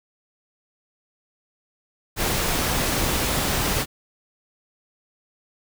pink noise, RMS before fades -23 dBFS, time 2.16-3.86 s, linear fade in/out 50 ms, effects none

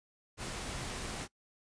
pink noise, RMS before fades -40 dBFS, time 0.37-1.28 s, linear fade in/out 50 ms, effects noise-tail reverb RT60 0.1 s tail -22 dB re dry + resampled to 22050 Hz

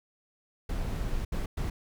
brown noise bursts at uneven times, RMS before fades -31 dBFS, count 3, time 0.69-1.25 / 1.32-1.46 / 1.57-1.7 s, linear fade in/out 5 ms, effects none

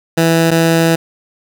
15% pulse tone pair in turn, 164.81 / 164.81 Hz, E3 / E3, 0 / 0 cents, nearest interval unison, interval 0 cents, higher neither, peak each -3 dBFS, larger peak neither, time 0.17-0.51 / 0.51-0.96 s, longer second, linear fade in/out 10 ms, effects none

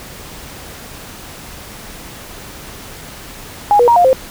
sine tone with pitch steps, 824 / 482 / 942 / 706 / 523 Hz, G#5 / B4 / A#5 / F5 / C5, -14 / -42 / +18 / +19 / -1 cents, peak -6 dBFS, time 3.71-4.13 s, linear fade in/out 0 ms, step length 84 ms, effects pink hiss -33 dBFS RMS until 4.3 s

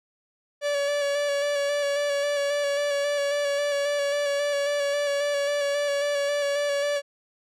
45% pulse tone with vibrato, 573 Hz, D5, 43 cents flat, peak -23 dBFS, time 0.61-7.02 s, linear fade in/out 50 ms, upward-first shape square, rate 3.7 Hz, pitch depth 20 cents each way, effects low-pass 8000 Hz 12 dB/octave

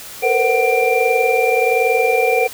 sine tone cluster, 453.4 / 474.7 / 514 / 748 / 2369 Hz, A#4 / A#4 / C5 / F#5 / D7, -48 / +31 / -31 / +19 / +14 cents, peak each -19 dBFS, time 0.22-2.48 s, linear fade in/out 20 ms, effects white hiss -34 dBFS RMS until 2.53 s

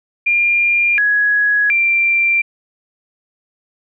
sine tone with pitch steps, 2400 / 1672 / 2363 Hz, D7 / G#6 / D7, +37 / +11 / +10 cents, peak -11 dBFS, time 0.26-2.42 s, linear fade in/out 10 ms, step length 720 ms, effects none

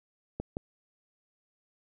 clicks, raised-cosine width 2 ms, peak -20 dBFS, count 2, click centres 0.4 / 0.569 s, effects none

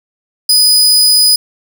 sawtooth tone, 4978 Hz, D#8, in tune, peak -3 dBFS, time 0.49-1.36 s, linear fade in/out 5 ms, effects none

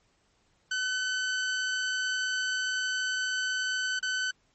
sawtooth tone with dropouts, 1514 Hz, F#6, 39 cents sharp, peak -24 dBFS, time 0.71-4.31 s, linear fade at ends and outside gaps 5 ms, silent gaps 3.992-4.027 s, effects pink hiss -69 dBFS RMS until 4.54 s + MP3 32 kbps

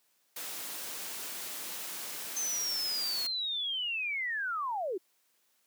white noise, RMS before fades -40 dBFS, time 0.36-3.27 s, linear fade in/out 5 ms
sine linear sweep, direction down, 6272 to 335.9 Hz, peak -31 dBFS, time 2.36-4.98 s, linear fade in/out 10 ms
effects white hiss -72 dBFS RMS until 5.66 s + high-pass 200 Hz 12 dB/octave

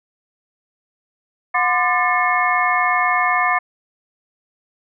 sine tone cluster, 725 / 1027 / 1195 / 1767 / 2168 Hz, F#5 / C6 / D6 / A6 / C#7, -35 / -33 / +30 / +7 / -39 cents, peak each -21 dBFS, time 1.54-3.59 s, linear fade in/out 10 ms, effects none

